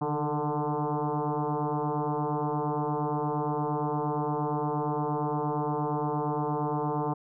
sine tone with frequency modulation, 293.7 Hz, D4, in tune, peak -26 dBFS, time 0.01-7.14 s, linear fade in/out 10 ms, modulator 149 Hz, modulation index 5.1, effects none

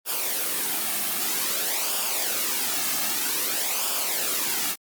white noise with flanger, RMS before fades -26 dBFS, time 0.05-4.76 s, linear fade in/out 50 ms, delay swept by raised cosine 0.49 to 2.09 ms, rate 0.52 Hz, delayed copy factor -0.6, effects high-pass 200 Hz 12 dB/octave + Opus 24 kbps

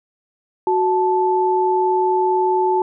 sine tone pair together, 370 / 875.5 Hz, F#4 / A5, 0 / -9 cents, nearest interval octave + minor third, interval 1491 cents, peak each -17 dBFS, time 0.67-2.82 s, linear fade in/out 2 ms, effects none

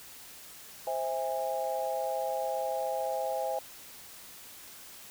sine chord, C augmented, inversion none, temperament just, 523.3 / 654.1 / 817.6 Hz, C5 / E5 / G#5, 0 / -14 / -27 cents, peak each -34 dBFS, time 0.87-3.59 s, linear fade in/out 2 ms, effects white hiss -49 dBFS RMS until 5.1 s

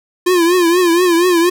square tone with vibrato, 349.2 Hz, F4, in tune, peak -10 dBFS, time 0.26-1.5 s, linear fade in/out 10 ms, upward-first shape triangle, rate 4.2 Hz, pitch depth 110 cents each way, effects none

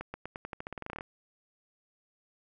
accelerating click train, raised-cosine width 0.5 ms, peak -23 dBFS, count 17, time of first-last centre 0.01-1.009 s, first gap 130 ms, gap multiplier 0.89, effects none

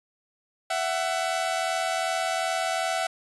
sawtooth tone pair together, 666 / 748.6 Hz, E5 / F#5, +18 / +20 cents, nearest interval major second, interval 202 cents, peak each -24 dBFS, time 0.7-3.07 s, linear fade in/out 5 ms, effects resampled to 24000 Hz

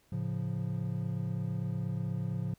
triangle chord, A augmented, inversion none, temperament equal, 110 / 138.59 / 174.61 Hz, A2 / C#3 / E#3, 0 / 0 / 0 cents, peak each -34 dBFS, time 0.12-2.54 s, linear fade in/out 5 ms, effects pink hiss -68 dBFS RMS until 2.58 s

